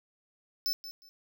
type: tone with echo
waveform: square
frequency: 5274 Hz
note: E8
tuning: in tune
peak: -28 dBFS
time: 0.66-0.73 s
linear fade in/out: 0 ms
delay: 180 ms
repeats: 2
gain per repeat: -13 dB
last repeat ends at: 1.09 s
effects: none